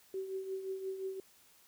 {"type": "tone with tremolo", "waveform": "sine", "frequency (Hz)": 382.3, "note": "G4", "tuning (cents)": -43, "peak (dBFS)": -34, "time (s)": [0.14, 1.2], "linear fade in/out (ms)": 2, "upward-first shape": "triangle", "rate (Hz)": 5.7, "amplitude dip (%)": 65, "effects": ["white hiss -64 dBFS RMS until 1.67 s"]}